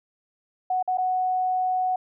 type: tone with dropouts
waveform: sine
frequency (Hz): 740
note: F#5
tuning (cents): 0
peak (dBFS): -21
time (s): 0.7-1.96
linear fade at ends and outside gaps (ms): 5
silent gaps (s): 0.827-0.876 / 0.974-0.982
effects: none